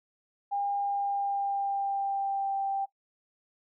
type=tone with pitch glide; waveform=sine; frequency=805 to 785.7 Hz; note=G5 to G5; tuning=+46 to +4 cents; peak=-27 dBFS; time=0.51-2.86 s; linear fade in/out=20 ms; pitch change=-42 cents; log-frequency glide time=0.75-2.55 s; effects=noise-tail reverb RT60 0.1 s tail -17 dB re dry